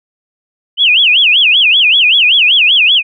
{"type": "tone with vibrato", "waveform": "sine", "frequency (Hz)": 2878, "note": "F#7", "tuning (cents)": -49, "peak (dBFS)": -5, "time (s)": [0.77, 3.03], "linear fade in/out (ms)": 50, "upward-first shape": "sine", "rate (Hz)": 5.2, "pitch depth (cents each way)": 290, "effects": []}